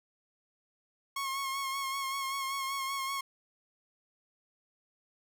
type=tone with vibrato; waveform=sawtooth; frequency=1088 Hz; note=C#6; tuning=33 cents flat; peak=-29 dBFS; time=1.16-3.21 s; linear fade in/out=5 ms; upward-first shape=sine; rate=5.2 Hz; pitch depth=33 cents each way; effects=none